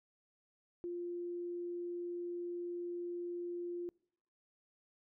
sine tone, 349.2 Hz, F4, in tune, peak -38 dBFS, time 0.84-3.89 s, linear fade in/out 0 ms, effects noise-tail reverb RT60 0.7 s tail -26 dB re dry

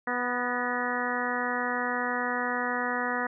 harmonic tone with a mistuned harmonic, 246.5 Hz, B3, 3 cents flat, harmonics 1 / 2 / 3 / 4 / 5 / 6 / 7 / 8, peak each -35 / -35 / -35 / -35 / -35 / -35 / -35 / -35 dBFS, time 0.07-3.27 s, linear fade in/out 5 ms, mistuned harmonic 8, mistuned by -50 cents, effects none

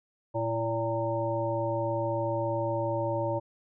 harmonic tone with a mistuned harmonic, 114.6 Hz, A#2, 29 cents flat, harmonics 1 / 3 / 5 / 7 / 8, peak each -33 / -34 / -30 / -41 / -34 dBFS, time 0.34-3.4 s, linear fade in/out 20 ms, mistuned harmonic 3, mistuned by -39 cents, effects none

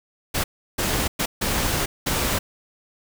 pink noise bursts at uneven times, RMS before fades -23 dBFS, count 5, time 0.34-0.44 / 0.78-1.08 / 1.19-1.26 / 1.41-1.86 / 2.06-2.39 s, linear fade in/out 10 ms, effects none

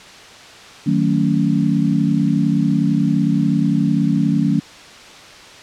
sine chord, D# half-diminished seventh, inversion none, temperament just, 155.56 / 186.68 / 224 / 280 Hz, D#3 / F#3 / A3 / C#4, 0 / +16 / +31 / +18 cents, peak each -19 dBFS, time 0.86-4.6 s, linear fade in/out 10 ms, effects white hiss -39 dBFS RMS until 5.62 s + low-pass 5000 Hz 12 dB/octave

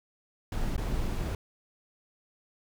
brown noise with dropouts, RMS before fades -30 dBFS, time 0.52-1.35 s, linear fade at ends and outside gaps 2 ms, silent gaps 0.765-0.778 s, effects none

